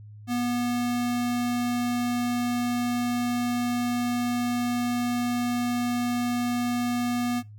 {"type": "tone", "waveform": "square", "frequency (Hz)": 242.9, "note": "B3", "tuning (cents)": -29, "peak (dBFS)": -25, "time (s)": [0.27, 7.43], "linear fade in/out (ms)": 50, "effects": ["noise-tail reverb RT60 0.2 s tail -21 dB re dry", "added 105 Hz sine -42 dBFS peak until 7.58 s"]}